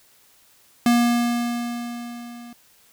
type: tone with level ramp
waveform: square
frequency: 238.4 Hz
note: A#3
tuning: 39 cents sharp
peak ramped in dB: -14 to -39 dBFS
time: 0.86-2.53 s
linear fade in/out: 2 ms
effects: white hiss -56 dBFS RMS until 2.92 s